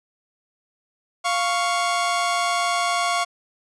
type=tone pair together; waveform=sawtooth; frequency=698.4 / 1108.7 Hz; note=F5 / C#6; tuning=0 / 0 cents; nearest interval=minor sixth; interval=800 cents; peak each=-19 dBFS; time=1.24-3.25 s; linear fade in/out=20 ms; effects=resampled to 22050 Hz